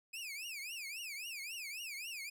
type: tone with vibrato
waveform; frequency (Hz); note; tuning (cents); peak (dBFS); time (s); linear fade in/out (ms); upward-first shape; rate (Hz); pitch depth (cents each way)
sawtooth; 2489; D#7; 0; -39; 0.13-2.3; 10; triangle; 3.7; 280
effects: none